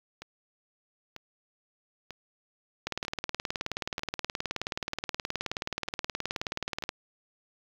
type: two click trains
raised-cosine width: 0.2 ms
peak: -13 / -23 dBFS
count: 77 / 8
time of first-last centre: 2.87-6.891 / 0.22-6.824 s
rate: 18.9 / 1.06 Hz
effects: low-pass 6000 Hz 12 dB/octave + 7-bit